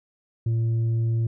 triangle tone with tanh clipping, 114.3 Hz, A#2, 34 cents flat, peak -21 dBFS, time 0.46-1.27 s, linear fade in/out 5 ms, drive 8 dB, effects none

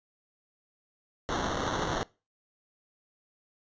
white noise with sample-and-hold, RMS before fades -31 dBFS, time 1.29-2.03 s, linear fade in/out 0 ms, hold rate 2450 Hz, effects noise-tail reverb RT60 0.3 s tail -22 dB re dry + resampled to 16000 Hz

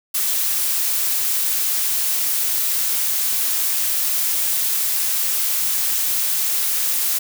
blue noise, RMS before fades -20 dBFS, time 0.14-7.19 s, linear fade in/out 10 ms, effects none

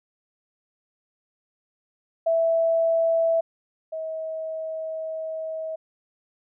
sine tone pair in turn, 659.3 / 639.1 Hz, E5 / D#5, 0 / +46 cents, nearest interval minor second, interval 54 cents, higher first, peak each -18 / -28 dBFS, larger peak first, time 2.26-3.41 / 3.92-5.76 s, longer second, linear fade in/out 10 ms, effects none

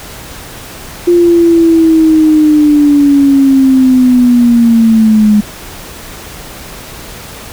sine linear sweep, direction down, 350.4 to 207.7 Hz, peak -3 dBFS, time 1.07-5.41 s, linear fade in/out 10 ms, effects pink hiss -28 dBFS RMS until 7.52 s

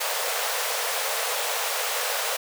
pink high-pass noise, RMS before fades -27 dBFS, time 0-2.37 s, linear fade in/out 10 ms, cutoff 450 Hz, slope 96 dB/octave, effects none

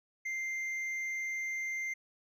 sine tone with hard clipping, 2093 Hz, C7, in tune, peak -35 dBFS, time 0.25-1.94 s, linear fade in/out 10 ms, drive 4 dB, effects none

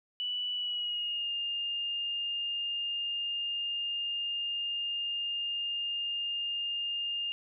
sine tone with pitch glide, 2960 to 2817 Hz, F#7 to F7, 0 to +14 cents, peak -31 dBFS, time 0.2-7.32 s, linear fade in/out 0 ms, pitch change -86 cents, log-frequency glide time 0.54-1.32 s, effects none

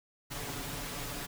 pink noise with comb filter, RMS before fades -39 dBFS, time 0.3-1.27 s, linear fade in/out 20 ms, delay 7 ms, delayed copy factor +0.65, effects none

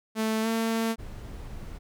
sawtooth tone with pitch glide, 220 to 225.9 Hz, A3 to A3, 0 to +46 cents, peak -21 dBFS, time 0.15-0.96 s, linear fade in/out 50 ms, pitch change +46 cents, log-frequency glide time 0.42-0.47 s
brown noise, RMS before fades -39 dBFS, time 0.98-1.79 s, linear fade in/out 20 ms
effects none

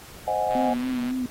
sine chord, Ab dominant seventh, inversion first, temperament equal, 523.3 / 622.3 / 740 / 830.6 Hz, C5 / Eb5 / Gb5 / Ab5, 0 / 0 / 0 / 0 cents, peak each -30 / -27 / -26 / -27 dBFS, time 0.27-0.74 s, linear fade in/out 10 ms
click train, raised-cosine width 0.3 ms, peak -24 dBFS, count 77, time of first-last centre 0.51-1.108 s, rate 127 Hz
sine tone with vibrato, 250.5 Hz, B3, 25 cents sharp, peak -24 dBFS, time 0.55-1.26 s, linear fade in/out 2 ms, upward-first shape sine, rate 3.7 Hz, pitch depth 56 cents each way
effects pink hiss -45 dBFS RMS until 1.3 s + AAC 48 kbps

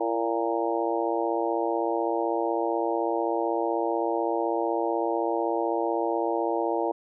harmonic tone with a mistuned harmonic, 115.9 Hz, A#2, 10 cents flat, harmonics 3 / 4 / 5 / 6 / 7 / 8, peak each -29 / -30 / -31 / -32 / -32 / -33 dBFS, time 0-6.92 s, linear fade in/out 10 ms, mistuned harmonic 3, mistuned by -46 cents, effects none

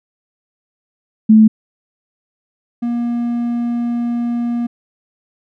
sine / triangle tone pair in turn, 218.1 / 237.7 Hz, A3 / A#3, -15 / +34 cents, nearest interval minor second, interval 149 cents, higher second, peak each -4 / -14 dBFS, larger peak first, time 1.29-1.48 / 2.82-4.67 s, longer second, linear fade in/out 10 ms, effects none

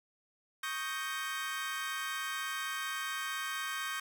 30% pulse chord, Eb dominant seventh, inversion third, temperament equal, 1108.7 / 1244.5 / 1568 / 1864.7 Hz, Db6 / Eb6 / G6 / Bb6, 0 / 0 / 0 / 0 cents, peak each -39 / -40 / -36 / -40 dBFS, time 0.63-4 s, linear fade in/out 5 ms, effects none

